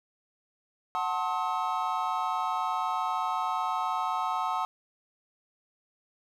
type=chord; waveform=triangle; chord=F# diminished seventh; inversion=none; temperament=just; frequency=740 / 888 / 1065.6 / 1278.7 Hz; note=F#5 / A5 / C6 / Eb6; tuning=0 / +16 / +31 / +47 cents; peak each=-31 dBFS; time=0.95-4.65 s; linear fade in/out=0 ms; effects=none